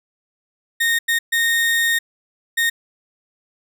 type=tone bursts at uneven times; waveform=35% pulse; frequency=1848 Hz; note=A#6; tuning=16 cents flat; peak=-14 dBFS; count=4; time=0.8-0.99 / 1.08-1.19 / 1.32-1.99 / 2.57-2.7 s; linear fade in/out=10 ms; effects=none